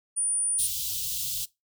sine tone, 9397 Hz, D9, in tune, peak -24 dBFS, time 0.16-0.68 s, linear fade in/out 20 ms
white band-stop noise, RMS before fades -31 dBFS, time 0.58-1.46 s, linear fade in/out 20 ms, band 150 to 3000 Hz, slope 48 dB/octave
effects noise-tail reverb RT60 0.2 s tail -21 dB re dry

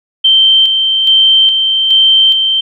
sine tone with tremolo, 3124 Hz, G7, 7 cents flat, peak -4 dBFS, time 0.24-2.61 s, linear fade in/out 10 ms, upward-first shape square, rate 1.2 Hz, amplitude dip 40%, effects none

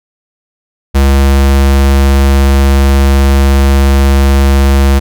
square tone, 68.6 Hz, C#2, 17 cents flat, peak -5 dBFS, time 0.94-5 s, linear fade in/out 20 ms, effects none

